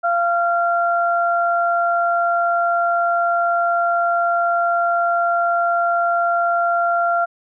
sine tone pair together, 689.5 / 1379 Hz, F5 / F6, -22 / -22 cents, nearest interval octave, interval 1200 cents, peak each -17 / -19 dBFS, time 0.03-7.26 s, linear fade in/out 20 ms, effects none

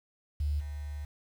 sine tone with level steps, 73.42 Hz, D2, in tune, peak -27 / -35 dBFS, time 0.4-1.05 s, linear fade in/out 5 ms, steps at 0.59 s, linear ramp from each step 20 ms, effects 9-bit

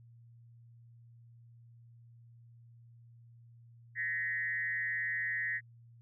sine tone with frequency modulation, 1869 Hz, A#6, 4 cents sharp, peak -32 dBFS, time 3.95-5.61 s, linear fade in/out 50 ms, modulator 156 Hz, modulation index 0.94, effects added 117 Hz sine -55 dBFS peak until 6.01 s

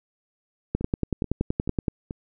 two click trains, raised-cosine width 3 ms, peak -10 / -19 dBFS, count 13 / 4, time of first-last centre 0.75-1.882 / 0.81-2.109 s, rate 10.6 / 2.31 Hz, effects none

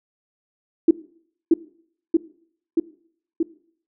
sine tone with echo, 329.6 Hz, E4, in tune, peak -8 dBFS, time 0.88-0.91 s, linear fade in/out 5 ms, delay 630 ms, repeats 4, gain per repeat -2 dB, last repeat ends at 3.43 s, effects noise-tail reverb RT60 0.6 s tail -19 dB re dry

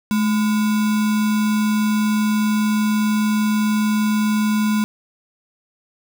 sine tone with sample-and-hold, 213.4 Hz, G#3, 47 cents sharp, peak -15 dBFS, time 0.11-4.84 s, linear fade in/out 0 ms, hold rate 1225 Hz, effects none

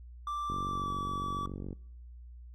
triangle tone with pitch glide, 1174.7 to 1149.9 Hz, D6 to D6, 0 to -37 cents, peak -31 dBFS, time 0.27-1.46 s, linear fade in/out 2 ms, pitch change -37 cents, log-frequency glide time 0.64-0.92 s
click train, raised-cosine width 3 ms, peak -27 dBFS, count 59, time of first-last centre 0.5-1.729 s, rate 47.2 Hz
effects noise-tail reverb RT60 0.8 s tail -25 dB re dry + added 60 Hz sine -46 dBFS peak until 2.54 s

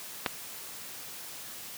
clicks, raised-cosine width 0.3 ms, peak -10 / -20 dBFS, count 2, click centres 0.262 / 0.266 s, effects white hiss -43 dBFS RMS until 1.77 s + high-pass 80 Hz 12 dB/octave

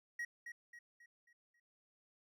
triangle tone with echo, 1900 Hz, A#6, 33 cents sharp, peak -37 dBFS, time 0.19-0.25 s, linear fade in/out 5 ms, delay 270 ms, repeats 5, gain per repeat -7 dB, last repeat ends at 1.6 s, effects none

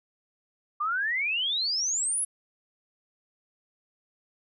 sine exponential sweep, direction up, 1165 to 11000 Hz, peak -25 dBFS, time 0.8-2.25 s, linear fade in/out 10 ms, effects none

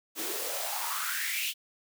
white noise with high-pass filter sweep, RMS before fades -33 dBFS, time 0.15-1.54 s, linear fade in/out 50 ms, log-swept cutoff 290 to 3100 Hz, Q 6.1, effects none

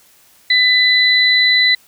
sine tone pair together, 2000 / 4000 Hz, B6 / B7, +21 / +21 cents, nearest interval octave, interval 1200 cents, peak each -12 dBFS, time 0.5-1.75 s, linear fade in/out 5 ms, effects white hiss -50 dBFS RMS until 1.87 s

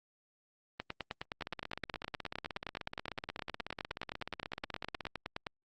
two click trains, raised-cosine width 0.3 ms, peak -21 / -23 dBFS, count 46 / 61, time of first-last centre 0.8-5.468 / 1.41-5.069 s, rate 9.64 / 16.4 Hz, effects Opus 24 kbps

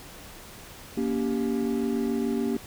triangle chord, G diminished, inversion first, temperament just, 235.2 / 282.2 / 392 Hz, Bb3 / Db4 / G4, +16 / +31 / 0 cents, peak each -25 / -28 / -28 dBFS, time 0.97-2.57 s, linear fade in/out 5 ms, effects pink hiss -45 dBFS RMS until 2.66 s

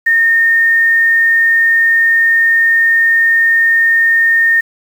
sine tone with quantisation, 1830 Hz, A#6, 32 cents flat, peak -7 dBFS, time 0.06-4.61 s, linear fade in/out 10 ms, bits 6, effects none

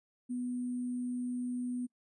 sine tone with sample-and-hold, 246.9 Hz, B3, in tune, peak -33 dBFS, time 0.29-1.87 s, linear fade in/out 20 ms, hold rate 8820 Hz, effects noise-tail reverb RT60 0.1 s tail -25 dB re dry + resampled to 24000 Hz

